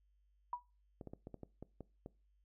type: tone with exponential decay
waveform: sine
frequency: 972 Hz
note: B5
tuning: 28 cents flat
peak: -33 dBFS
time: 0.53-0.62 s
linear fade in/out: 2 ms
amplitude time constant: 19 ms
type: clicks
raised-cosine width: 2 ms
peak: -34 dBFS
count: 9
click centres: 1.012 / 1.073 / 1.135 / 1.271 / 1.343 / 1.433 / 1.626 / 1.807 / 2.061 s
effects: noise-tail reverb RT60 0.3 s tail -21 dB re dry + added 50 Hz sine -70 dBFS peak until 2.44 s

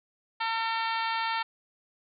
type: harmonic tone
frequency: 452.6 Hz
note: A4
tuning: 49 cents sharp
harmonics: 2 / 3 / 4 / 5 / 6 / 7 / 8 / 9 / 10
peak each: -30 / -34 / -36 / -38 / -40 / -41 / -42 / -43 / -44 dBFS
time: 0.4-1.43 s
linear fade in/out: 10 ms
effects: none

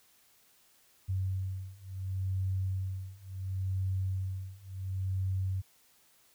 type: beating tone pair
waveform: sine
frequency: 94.3 / 95.01 Hz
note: F#2 / F#2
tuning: +33 / +46 cents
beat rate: 0.71 Hz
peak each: -35 / -34 dBFS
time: 1.08-5.62 s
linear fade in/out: 20 ms
effects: white hiss -65 dBFS RMS until 6.34 s

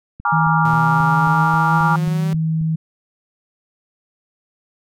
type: click train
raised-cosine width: 5 ms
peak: -22 dBFS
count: 10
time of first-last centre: 0.2-2.613 s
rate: 3.73 Hz
type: chord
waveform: sine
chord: Bb dominant seventh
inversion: third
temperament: equal with one note detuned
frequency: 830.6 / 945.9 / 1174.7 / 1396.9 Hz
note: Ab5 / Bb5 / D6 / F6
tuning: 0 / +25 / 0 / 0 cents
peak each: -20 dBFS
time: 0.25-1.96 s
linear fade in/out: 2 ms
type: tone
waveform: sine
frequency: 160 Hz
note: D#3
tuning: 49 cents sharp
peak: -16 dBFS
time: 0.32-2.76 s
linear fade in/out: 10 ms
type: linear sweep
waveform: sawtooth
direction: up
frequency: 117.3 to 194.3 Hz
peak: -23 dBFS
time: 0.65-2.33 s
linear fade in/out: 0 ms
effects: none

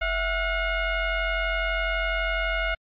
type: tone with frequency modulation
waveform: sine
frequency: 750 Hz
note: F#5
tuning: 23 cents sharp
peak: -23 dBFS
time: 0.01-2.75 s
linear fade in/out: 10 ms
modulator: 704 Hz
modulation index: 2.6
effects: AAC 64 kbps

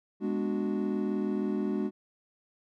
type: chord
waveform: triangle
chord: G# half-diminished seventh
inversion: none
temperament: equal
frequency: 207.7 / 246.9 / 293.7 / 370 Hz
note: G#3 / B3 / D4 / F#4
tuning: 0 / 0 / 0 / 0 cents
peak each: -29 / -34 / -32 / -32 dBFS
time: 0.2-1.91 s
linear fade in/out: 50 ms
effects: none

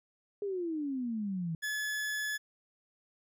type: exponential sweep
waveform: sine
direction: down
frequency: 415.3 to 158.9 Hz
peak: -32 dBFS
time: 0.42-1.55 s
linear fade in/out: 2 ms
type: tone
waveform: 40% pulse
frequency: 1712 Hz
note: A6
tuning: 48 cents flat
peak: -32 dBFS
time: 1.62-2.38 s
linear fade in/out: 20 ms
effects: none

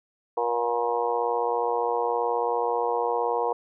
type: harmonic tone with a mistuned harmonic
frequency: 119 Hz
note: A#2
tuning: 36 cents sharp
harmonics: 3 / 4 / 5 / 6 / 7 / 8 / 9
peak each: -37 / -26 / -39 / -30 / -32 / -29 / -35 dBFS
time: 0.37-3.53 s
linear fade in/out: 5 ms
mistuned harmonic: 5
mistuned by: -46 cents
effects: none

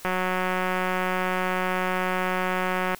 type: click train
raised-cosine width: 0.5 ms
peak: -11 dBFS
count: 534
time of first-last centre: 0.05-2.947 s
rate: 184 Hz
effects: white hiss -47 dBFS RMS until 2.99 s

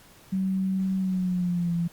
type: tone with pitch glide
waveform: sine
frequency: 190 to 170.25 Hz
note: F#3 to F3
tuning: +46 to -44 cents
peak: -23 dBFS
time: 0.32-1.88 s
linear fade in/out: 10 ms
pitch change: -190 cents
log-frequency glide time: 0.98-1.75 s
effects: pink hiss -53 dBFS RMS until 1.92 s + Opus 48 kbps

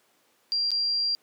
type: tone with dropouts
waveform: sine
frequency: 4752 Hz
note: D8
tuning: 20 cents sharp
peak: -23 dBFS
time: 0.52-1.15 s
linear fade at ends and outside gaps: 0 ms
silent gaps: 0.706-0.716 s
effects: pink hiss -65 dBFS RMS until 1.22 s + high-pass 300 Hz 12 dB/octave

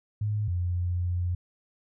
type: tone pair in turn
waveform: sine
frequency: 105.3 / 88.55 Hz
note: G#2 / F2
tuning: +24 / +24 cents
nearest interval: minor third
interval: 300 cents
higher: first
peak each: -25 dBFS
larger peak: neither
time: 0.21-0.48 / 0.48-1.35 s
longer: second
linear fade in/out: 5 ms
effects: none

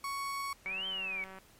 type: tone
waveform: 35% pulse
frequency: 1112 Hz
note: C#6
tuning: 5 cents sharp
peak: -33 dBFS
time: 0.04-0.53 s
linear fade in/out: 2 ms
type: exponential two-way sweep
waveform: sine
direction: up then down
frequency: 2217 to 3166 to 2217 Hz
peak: -34 dBFS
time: 0.66-1.24 s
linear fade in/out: 0 ms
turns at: 0.87 s
type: click train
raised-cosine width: 0.5 ms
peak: -34 dBFS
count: 139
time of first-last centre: 0.66-1.386 s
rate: 190 Hz
effects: pink hiss -61 dBFS RMS until 1.59 s + MP3 64 kbps

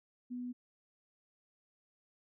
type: tone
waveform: sine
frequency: 246.9 Hz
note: B3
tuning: in tune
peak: -38 dBFS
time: 0.3-0.53 s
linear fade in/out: 20 ms
effects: none

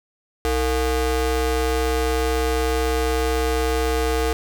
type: ring-modulated tone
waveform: 35% pulse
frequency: 258 Hz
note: C4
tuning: 24 cents flat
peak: -14 dBFS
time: 0.45-4.33 s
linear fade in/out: 0 ms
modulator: 196 Hz
effects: none

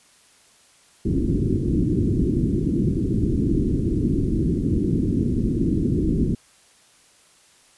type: low-pass noise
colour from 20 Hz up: white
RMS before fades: -21 dBFS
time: 1.05-6.35 s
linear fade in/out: 5 ms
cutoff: 350 Hz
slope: 48 dB/octave
effects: white hiss -55 dBFS RMS until 7.77 s + resampled to 24000 Hz

